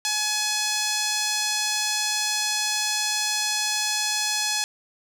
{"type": "tone with band-pass filter", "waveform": "sawtooth", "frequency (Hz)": 847, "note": "G#5", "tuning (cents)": 34, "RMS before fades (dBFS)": -25, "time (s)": [0.05, 4.64], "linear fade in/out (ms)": 0, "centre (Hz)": 5700, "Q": 1.3, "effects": []}